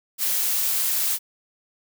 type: noise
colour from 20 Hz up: blue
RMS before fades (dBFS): -23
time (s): 0.18-1.19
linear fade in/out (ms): 50
effects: none